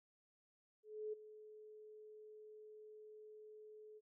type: tone with ADSR envelope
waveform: sine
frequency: 428.4 Hz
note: A4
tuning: 46 cents flat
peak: -40 dBFS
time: 0.83-4.01 s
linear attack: 300 ms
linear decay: 11 ms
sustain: -15 dB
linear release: 39 ms
effects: none